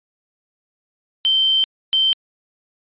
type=tone bursts at uneven times; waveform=sine; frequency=3113 Hz; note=G7; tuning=13 cents flat; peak=-13 dBFS; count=2; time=1.25-1.64 / 1.93-2.13 s; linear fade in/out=0 ms; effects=resampled to 8000 Hz